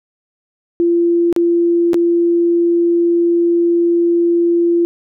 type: tone with dropouts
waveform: sine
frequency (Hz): 342.3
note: F4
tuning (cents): -35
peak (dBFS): -10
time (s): 0.8-4.85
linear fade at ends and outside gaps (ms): 0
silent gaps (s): 1.327-1.363 / 1.933-1.943
effects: none